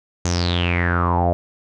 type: tone with low-pass filter sweep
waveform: sawtooth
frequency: 87.31 Hz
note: F2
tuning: in tune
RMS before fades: -19 dBFS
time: 0.25-1.33 s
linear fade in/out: 0 ms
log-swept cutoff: 6700 to 620 Hz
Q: 8.9
effects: none